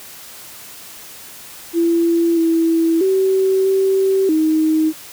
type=tone with pitch steps; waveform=sine; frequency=336.7 / 329.1 / 381.6 / 384.9 / 314.3 Hz; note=E4 / E4 / G4 / G4 / D#4; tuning=+37 / -3 / -47 / -32 / +18 cents; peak=-12 dBFS; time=1.73-4.93 s; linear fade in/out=50 ms; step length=640 ms; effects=white hiss -37 dBFS RMS until 5.12 s + high-pass 60 Hz 12 dB/octave